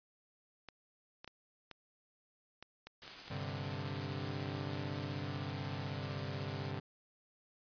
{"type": "clicks", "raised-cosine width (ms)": 0.2, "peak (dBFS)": -30, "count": 9, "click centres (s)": [0.687, 1.245, 1.277, 1.713, 2.626, 2.87, 3.078, 3.28, 3.367]}
{"type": "noise with tremolo", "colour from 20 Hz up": "white", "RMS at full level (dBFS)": -47, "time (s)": [3.02, 6.71], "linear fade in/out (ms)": 0, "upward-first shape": "sine", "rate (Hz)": 13, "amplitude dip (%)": 25}
{"type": "chord", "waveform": "sawtooth", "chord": "G suspended fourth", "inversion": "none", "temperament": "equal", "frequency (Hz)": [98, 130.81, 146.83], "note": ["G2", "C3", "D3"], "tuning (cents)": [0, 0, 0], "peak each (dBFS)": -39, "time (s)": [3.3, 6.8], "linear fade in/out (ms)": 10}
{"effects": ["resampled to 11025 Hz"]}